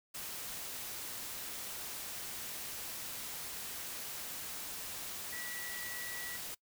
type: tone in noise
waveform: sine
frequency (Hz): 1944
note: B6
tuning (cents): -28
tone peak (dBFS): -44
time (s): 5.32-6.37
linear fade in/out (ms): 10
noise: white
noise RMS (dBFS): -43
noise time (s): 0.14-6.55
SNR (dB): -4
effects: noise-tail reverb RT60 0.1 s tail -23 dB re dry